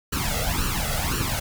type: noise with flanger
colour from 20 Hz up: pink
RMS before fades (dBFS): -25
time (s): 0.12-1.4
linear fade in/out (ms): 10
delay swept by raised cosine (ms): 0.69 to 1.53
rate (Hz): 1.9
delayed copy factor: +0.8
effects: none